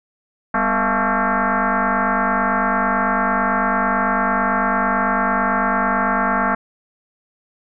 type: tone with frequency modulation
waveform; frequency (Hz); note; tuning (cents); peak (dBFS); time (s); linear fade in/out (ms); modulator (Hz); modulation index
sine; 248.5; B3; +11; -15; 0.54-6.55; 5; 224; 6.6
effects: none